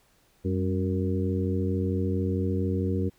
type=harmonic tone with a mistuned harmonic; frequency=93.3 Hz; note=F#2; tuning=15 cents sharp; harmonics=1 / 2 / 3 / 4 / 5; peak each=-27 / -30 / -32 / -33 / -34 dBFS; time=0.44-3.1 s; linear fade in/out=20 ms; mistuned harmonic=2; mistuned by=+80 cents; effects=pink hiss -64 dBFS RMS until 3.18 s